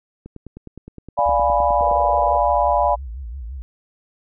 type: click train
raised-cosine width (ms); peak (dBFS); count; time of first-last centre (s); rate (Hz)
3; -23; 17; 0.26-1.913; 9.68
type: chord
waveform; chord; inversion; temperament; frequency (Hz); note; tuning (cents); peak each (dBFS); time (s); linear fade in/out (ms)
sine; D diminished seventh; none; equal; 587.3 / 698.5 / 830.6 / 987.8; D5 / F5 / Ab5 / Cb6; 0 / 0 / 0 / 0; -20; 1.17-2.96; 20
type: tone with vibrato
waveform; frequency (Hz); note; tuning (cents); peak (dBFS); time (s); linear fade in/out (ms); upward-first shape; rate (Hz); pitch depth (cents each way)
sine; 61.9; B1; +5; -28; 1.26-3.62; 0; sine; 5.8; 210
type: tone bursts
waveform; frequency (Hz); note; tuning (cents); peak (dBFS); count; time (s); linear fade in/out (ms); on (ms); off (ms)
sine; 493.9; B4; 0; -27; 13; 1.82-2.371; 2; 23; 21
effects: none